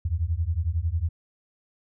sine beating tone pair, 77.78 / 88.78 Hz, D#2 / F2, 0 / +29 cents, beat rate 11 Hz, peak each -26 dBFS, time 0.05-1.09 s, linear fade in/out 5 ms, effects none

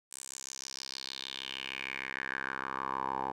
10% pulse tone with band-pass filter sweep, 66.5 Hz, C2, 29 cents sharp, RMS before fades -39 dBFS, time 0.11-3.32 s, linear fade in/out 10 ms, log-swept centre 8700 to 800 Hz, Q 4.2, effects none

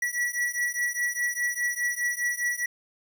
square beating tone pair, 1938 / 1942.9 Hz, B6 / B6, -33 / -29 cents, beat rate 4.9 Hz, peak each -30 / -29 dBFS, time 0.02-2.66 s, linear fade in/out 5 ms, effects 10-bit

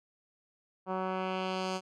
10% pulse tone with low-pass filter sweep, 187.1 Hz, F#3, 20 cents sharp, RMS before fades -34 dBFS, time 0.86-1.81 s, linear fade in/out 50 ms, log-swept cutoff 1100 to 6700 Hz, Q 1.3, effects none

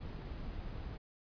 brown noise, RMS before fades -43 dBFS, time 0-0.98 s, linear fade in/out 20 ms, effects resampled to 11025 Hz

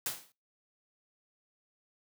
white noise with exponential decay, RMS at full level -31 dBFS, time 0.06-0.32 s, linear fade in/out 1 ms, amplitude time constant 56 ms, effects noise-tail reverb RT60 0.3 s tail -24 dB re dry + high-pass 100 Hz 12 dB/octave

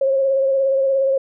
sine tone with vibrato, 540 Hz, C#5, 45 cents flat, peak -14 dBFS, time 0.01-1.18 s, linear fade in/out 5 ms, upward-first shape sine, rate 17 Hz, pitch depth 29 cents each way, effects none

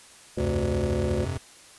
harmonic tone, 72.9 Hz, D2, 12 cents flat, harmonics 1 / 3 / 5 / 7 / 8, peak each -30 / -31 / -29 / -32 / -35 dBFS, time 0.37-1.25 s, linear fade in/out 5 ms
square chord, F suspended second, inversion none, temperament just, 87.31 / 98.22 / 130.96 Hz, F2 / G2 / C3, 0 / +4 / +2 cents, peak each -32 / -35 / -33 dBFS, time 0.38-1.38 s, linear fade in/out 5 ms
effects white hiss -50 dBFS RMS until 1.78 s + resampled to 24000 Hz

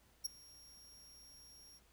sawtooth tone with ADSR envelope, 5588 Hz, F8, in tune, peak -31 dBFS, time 0.24-1.8 s, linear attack 17 ms, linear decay 11 ms, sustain -24 dB, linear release 37 ms, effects added 60 Hz sine -70 dBFS peak until 1.92 s + pink hiss -70 dBFS RMS until 1.92 s

